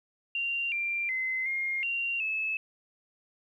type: tone with pitch steps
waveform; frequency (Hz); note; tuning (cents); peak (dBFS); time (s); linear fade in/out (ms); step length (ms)
sine; 2771 / 2373 / 2054 / 2130 / 2763 / 2602; F7 / D7 / C7 / C7 / F7 / E7; -14 / +17 / -33 / +30 / -19 / -23; -28; 0.35-2.57; 2; 370
effects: 11-bit